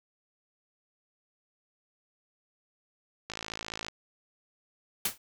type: click train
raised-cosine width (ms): 0.2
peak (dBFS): -19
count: 33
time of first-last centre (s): 3.3-3.884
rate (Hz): 54.8
type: noise with exponential decay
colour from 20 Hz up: white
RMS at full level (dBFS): -24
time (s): 5.05-5.18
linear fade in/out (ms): 5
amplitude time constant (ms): 28
effects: none